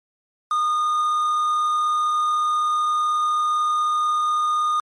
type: tone with quantisation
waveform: triangle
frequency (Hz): 1224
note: D#6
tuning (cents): -29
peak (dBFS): -16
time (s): 0.51-4.8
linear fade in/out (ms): 2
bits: 6
effects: MP3 48 kbps